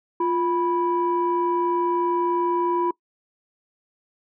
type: tone pair together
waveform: sine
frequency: 349.2 / 984.6 Hz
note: F4 / B5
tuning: 0 / -6 cents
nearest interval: octave + tritone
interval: 1794 cents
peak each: -21 / -22 dBFS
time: 0.2-2.91 s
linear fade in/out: 5 ms
effects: noise-tail reverb RT60 0.1 s tail -23 dB re dry + tanh soft clip ceiling -13 dBFS